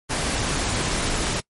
pink noise, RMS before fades -24 dBFS, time 0.09-1.41 s, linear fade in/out 20 ms, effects noise-tail reverb RT60 0.1 s tail -24 dB re dry + MP3 48 kbps

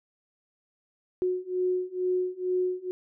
sine beating tone pair, 364.4 / 366.6 Hz, F#4 / F#4, -26 / -16 cents, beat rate 2.2 Hz, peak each -29 / -28 dBFS, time 1.22-2.91 s, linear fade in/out 0 ms, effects none

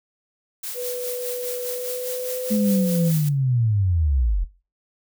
blue noise with tremolo, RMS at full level -30 dBFS, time 0.63-3.29 s, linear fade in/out 5 ms, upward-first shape sine, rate 4.9 Hz, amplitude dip 50%
sine tone with pitch glide, 493.9 to 507.5 Hz, B4 to B4, 0 to +47 cents, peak -26 dBFS, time 0.74-3.12 s, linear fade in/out 50 ms, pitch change +47 cents, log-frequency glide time 1.63-2.5 s
sine linear sweep, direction down, 216.6 to 40.84 Hz, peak -17 dBFS, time 2.5-4.45 s, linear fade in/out 20 ms
effects noise-tail reverb RT60 0.3 s tail -17 dB re dry

